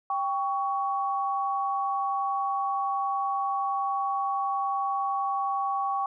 sine tone pair together, 789 / 1119.7 Hz, G5 / C#6, +11 / +17 cents, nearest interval tritone, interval 606 cents, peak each -28 dBFS, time 0.1-6.06 s, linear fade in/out 2 ms, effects none

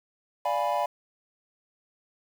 triangle chord, D diminished seventh, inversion none, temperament equal, 587.3 / 698.5 / 830.6 / 987.8 Hz, D5 / F5 / Ab5 / Cb6, 0 / 0 / 0 / 0 cents, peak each -28 dBFS, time 0.45-0.86 s, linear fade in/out 5 ms, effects 8-bit

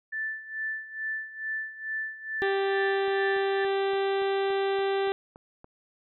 sine tone with tremolo, 1760 Hz, A6, in tune, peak -28 dBFS, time 0.12-3.65 s, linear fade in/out 10 ms, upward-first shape sine, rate 2.3 Hz, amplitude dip 80%
harmonic tone, 392 Hz, G4, in tune, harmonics 1 / 2 / 3 / 4 / 5 / 6 / 7 / 8 / 9 / 10, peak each -25 / -32 / -40 / -39 / -41 / -46 / -45 / -46 / -44 / -48 dBFS, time 2.42-5.12 s, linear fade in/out 0 ms
click train, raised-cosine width 1 ms, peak -33 dBFS, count 10, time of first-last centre 3.08-5.644 s, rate 3.51 Hz
effects none

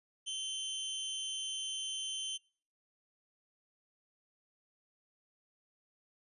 sawtooth tone with amplitude modulation, 3085 Hz, G7, 28 cents flat, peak -31 dBFS, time 0.26-2.38 s, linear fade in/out 20 ms, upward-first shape sine, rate 295 Hz, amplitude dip 50%, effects noise-tail reverb RT60 0.5 s tail -26 dB re dry + resampled to 24000 Hz

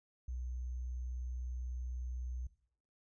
sine tone with sample-and-hold, 61.9 Hz, B1, 5 cents sharp, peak -38 dBFS, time 0.28-2.47 s, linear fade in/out 5 ms, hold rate 6300 Hz, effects noise-tail reverb RT60 0.6 s tail -18 dB re dry + resampled to 22050 Hz

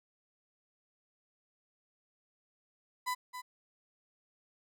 35% pulse tone with echo, 1000 Hz, B5, 21 cents sharp, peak -30 dBFS, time 3.06-3.15 s, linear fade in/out 20 ms, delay 270 ms, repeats 1, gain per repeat -9 dB, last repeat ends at 3.42 s, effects none

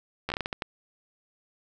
slowing click train, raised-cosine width 0.3 ms, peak -14 dBFS, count 9, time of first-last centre 0.29-0.622 s, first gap 12 ms, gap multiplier 1.34, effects none

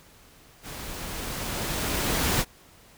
pink noise with level ramp, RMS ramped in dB -39 to -23 dBFS, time 0.62-2.45 s, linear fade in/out 50 ms, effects pink hiss -54 dBFS RMS until 2.97 s

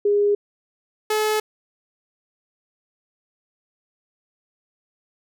sine / sawtooth tone pair in turn, 409.7 / 429.1 Hz, G#4 / A4, -24 / -43 cents, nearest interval minor second, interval 81 cents, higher second, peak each -15 dBFS, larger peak neither, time 0.05-0.35 / 1.1-1.4 s, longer neither, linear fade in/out 5 ms, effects none

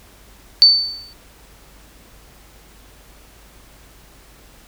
sine tone with exponential decay, 4532 Hz, C#8, 37 cents sharp, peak -3 dBFS, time 0.62-1.13 s, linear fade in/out 0 ms, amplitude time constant 110 ms, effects added 50 Hz sine -48 dBFS peak until 4.67 s + pink hiss -48 dBFS RMS until 4.67 s

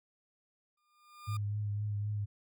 40% pulse tone with exponential growth, 1207 Hz, D6, 47 cents sharp, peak -39 dBFS, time 0.77-1.37 s, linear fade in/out 5 ms, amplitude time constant 130 ms
sine tone with vibrato, 103.83 Hz, G#2, in tune, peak -32 dBFS, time 1.27-2.26 s, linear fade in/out 20 ms, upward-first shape triangle, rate 3.9 Hz, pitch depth 30 cents each way
effects none

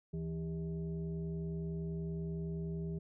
sine tone with frequency modulation, 163.8 Hz, E3, 11 cents flat, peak -36 dBFS, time 0.13-2.99 s, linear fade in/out 10 ms, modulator 237 Hz, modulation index 0.74, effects none

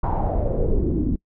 brown noise with low-pass filter sweep, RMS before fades -21 dBFS, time 0.03-1.16 s, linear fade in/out 5 ms, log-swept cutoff 1000 to 250 Hz, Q 5.4, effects noise-tail reverb RT60 0.1 s tail -24 dB re dry

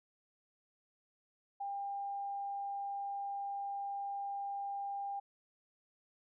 sine tone, 799 Hz, G5, 33 cents sharp, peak -37 dBFS, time 1.6-5.2 s, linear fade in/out 10 ms, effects none

